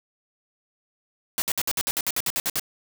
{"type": "noise bursts", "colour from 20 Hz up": "white", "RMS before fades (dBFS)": -25, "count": 13, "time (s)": [1.38, 2.596], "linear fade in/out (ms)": 0, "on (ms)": 40, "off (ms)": 58, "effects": []}